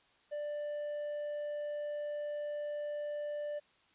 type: tone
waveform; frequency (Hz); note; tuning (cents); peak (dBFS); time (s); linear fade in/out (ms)
triangle; 590; D5; +8; -34; 0.31-3.6; 20
effects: white hiss -68 dBFS RMS until 3.94 s + resampled to 8000 Hz